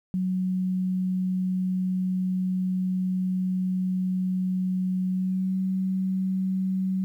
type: tone with pitch glide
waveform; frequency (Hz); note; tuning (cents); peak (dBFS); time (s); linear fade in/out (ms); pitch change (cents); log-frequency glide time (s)
sine; 185.1 to 188.55; F#3 to F#3; +1 to +33; -23; 0.14-7.04; 0; +32; 5.08-5.57
effects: 10-bit